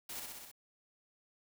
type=noise with echo; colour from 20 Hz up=white; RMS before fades=-44 dBFS; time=0.09-0.2 s; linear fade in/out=5 ms; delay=63 ms; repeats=5; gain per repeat=-2 dB; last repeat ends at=0.515 s; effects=none